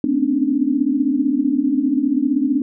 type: tone cluster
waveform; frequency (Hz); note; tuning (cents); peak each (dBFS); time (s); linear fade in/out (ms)
sine; 222.5 / 249.5 / 259.9 / 280.5 / 295.9; A3 / B3 / C4 / C#4 / D4; +20 / +18 / -11 / +21 / +13; -27 / -28 / -19 / -22 / -19; 0.04-2.62; 2
effects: none